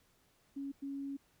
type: tone bursts at uneven times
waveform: sine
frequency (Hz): 277.2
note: C#4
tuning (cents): 0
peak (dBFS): -38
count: 2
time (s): 0.56-0.72 / 0.82-1.17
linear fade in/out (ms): 10
effects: pink hiss -71 dBFS RMS until 1.4 s